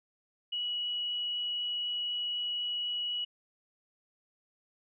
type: tone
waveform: sine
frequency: 2926 Hz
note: F#7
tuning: 20 cents flat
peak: -31 dBFS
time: 0.52-3.25 s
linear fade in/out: 10 ms
effects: none